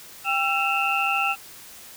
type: tone cluster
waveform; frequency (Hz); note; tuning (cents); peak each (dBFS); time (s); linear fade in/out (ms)
sine; 792 / 1344 / 2599 / 2753; G5 / E6 / E7 / F7; +18 / +33 / -25 / -25; -26; 0.24-1.36; 50
effects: white hiss -44 dBFS RMS until 1.96 s